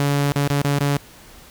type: tone with dropouts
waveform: sawtooth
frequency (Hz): 142.4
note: C#3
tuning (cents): +47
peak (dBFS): -13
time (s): 0-0.97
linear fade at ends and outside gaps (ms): 0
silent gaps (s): 0.32-0.359 / 0.475-0.502 / 0.617-0.647 / 0.788-0.806
effects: pink hiss -45 dBFS RMS until 1.5 s